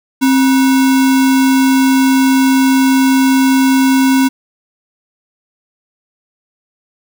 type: tone with sample-and-hold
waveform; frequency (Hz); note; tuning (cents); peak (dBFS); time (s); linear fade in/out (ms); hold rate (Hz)
sine; 264.9; C4; +22; -7; 0.21-4.29; 20; 1225
effects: none